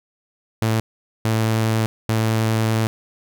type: tone bursts at uneven times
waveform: sawtooth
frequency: 111.2 Hz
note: A2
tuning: 19 cents sharp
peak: -13 dBFS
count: 3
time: 0.62-0.8 / 1.25-1.86 / 2.09-2.87 s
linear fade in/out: 0 ms
effects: none